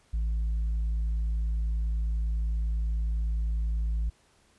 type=tone with tanh clipping; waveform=sine; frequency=55 Hz; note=A1; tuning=in tune; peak=-26 dBFS; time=0.13-4.1 s; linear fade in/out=10 ms; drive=2 dB; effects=pink hiss -64 dBFS RMS until 4.58 s + resampled to 24000 Hz